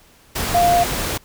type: tone in noise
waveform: sine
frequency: 698.5 Hz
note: F5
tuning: in tune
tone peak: -12 dBFS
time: 0.54-0.84 s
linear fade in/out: 10 ms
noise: pink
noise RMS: -23 dBFS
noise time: 0.35-1.18 s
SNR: +8 dB
effects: pink hiss -51 dBFS RMS until 1.24 s